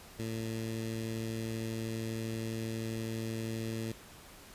15% pulse tone with notch filter, 112.5 Hz, A2, 39 cents sharp, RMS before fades -37 dBFS, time 0.19-3.92 s, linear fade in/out 5 ms, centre 1100 Hz, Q 0.81, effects pink hiss -53 dBFS RMS until 4.54 s + resampled to 32000 Hz

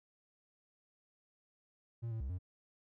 triangle tone with pitch steps, 116.2 / 111.9 / 65.6 / 90.7 Hz, A#2 / A2 / C2 / F#2, -5 / +30 / +5 / -34 cents, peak -35 dBFS, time 2.02-2.388 s, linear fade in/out 20 ms, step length 92 ms, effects none

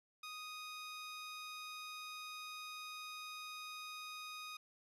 15% pulse tone, 1244.5 Hz, D#6, in tune, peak -40 dBFS, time 0.23-4.57 s, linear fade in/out 5 ms, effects low-pass 11000 Hz 12 dB/octave

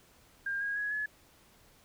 sine tone with pitch steps, 1604 / 1636.8 / 1670.2 / 1704.3 Hz, G6 / G#6 / G#6 / G#6, +39 / -26 / +9 / +44 cents, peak -31 dBFS, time 0.46-1.06 s, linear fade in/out 5 ms, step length 150 ms, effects pink hiss -62 dBFS RMS until 1.84 s

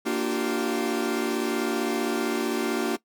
40% pulse chord, G minor seventh, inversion first, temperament equal with one note detuned, 233.1 / 293.7 / 349.2 / 384.8 Hz, Bb3 / D4 / F4 / G4, 0 / 0 / 0 / -32 cents, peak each -29 dBFS, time 0.05-2.97 s, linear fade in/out 20 ms, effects noise-tail reverb RT60 0.1 s tail -18 dB re dry

